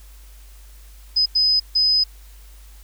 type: tone bursts at uneven times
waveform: sine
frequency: 5030 Hz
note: D#8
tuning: 18 cents sharp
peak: -14 dBFS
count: 3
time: 1.16-1.26 / 1.35-1.6 / 1.75-2.04 s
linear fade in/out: 10 ms
effects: added 50 Hz sine -41 dBFS peak until 2.83 s + white hiss -52 dBFS RMS until 2.83 s